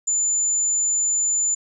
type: tone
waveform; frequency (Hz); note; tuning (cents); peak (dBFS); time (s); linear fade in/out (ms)
sine; 7060; A8; +5; -18; 0.07-1.55; 10
effects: none